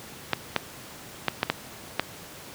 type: clicks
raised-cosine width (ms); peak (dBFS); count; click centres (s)
0.3; -5; 6; 0.333 / 0.563 / 1.283 / 1.431 / 1.5 / 1.996
effects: pink hiss -43 dBFS RMS until 2.54 s + high-pass 100 Hz 12 dB/octave